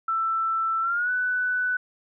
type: tone with pitch glide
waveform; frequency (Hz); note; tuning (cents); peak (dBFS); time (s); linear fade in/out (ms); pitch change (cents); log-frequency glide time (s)
sine; 1330 to 1492.9; E6 to F#6; +15 to +15; -22; 0.08-1.77; 5; +200; 0.81-1.11
effects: none